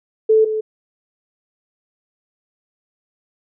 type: tone pair in turn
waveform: sine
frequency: 438 / 434.2 Hz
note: A4 / A4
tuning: -8 / -23 cents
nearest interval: unison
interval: 15 cents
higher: first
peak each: -9 / -18 dBFS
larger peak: first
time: 0.29-0.45 / 0.45-0.61 s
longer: neither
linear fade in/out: 10 ms
effects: none